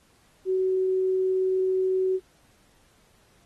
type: tone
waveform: sine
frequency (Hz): 375.3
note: F#4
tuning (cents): +25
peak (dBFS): -21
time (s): 0.45-2.2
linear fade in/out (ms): 50
effects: pink hiss -62 dBFS RMS until 3.45 s + AAC 32 kbps